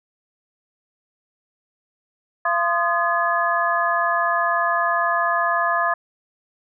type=tone cluster; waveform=sine; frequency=683 / 1038 / 1232 / 1700 Hz; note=F5 / C6 / D#6 / G#6; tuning=-39 / -14 / -17 / +40 cents; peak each=-23 dBFS; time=2.45-5.94 s; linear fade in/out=5 ms; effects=none